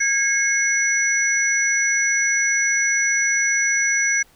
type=tone cluster; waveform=sine; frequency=1638 / 2165 / 5900 Hz; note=G#6 / C#7 / F#8; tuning=-24 / -41 / -6 cents; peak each=-21 dBFS; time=0-4.23 s; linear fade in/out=10 ms; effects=pink hiss -55 dBFS RMS until 4.35 s